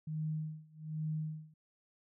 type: tone with tremolo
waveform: sine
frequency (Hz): 155.56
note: D#3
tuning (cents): 0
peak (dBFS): -33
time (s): 0.07-1.54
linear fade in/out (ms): 5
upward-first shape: sine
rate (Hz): 1.2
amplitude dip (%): 95
effects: none